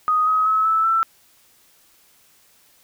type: tone with pitch steps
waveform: sine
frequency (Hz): 1247 / 1268.1 / 1289.5 / 1311.3 / 1333.4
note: D#6 / D#6 / E6 / E6 / E6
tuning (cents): +3 / +33 / -39 / -9 / +19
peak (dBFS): -15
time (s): 0.08-1.03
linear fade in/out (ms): 0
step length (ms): 190
effects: white hiss -56 dBFS RMS until 2.83 s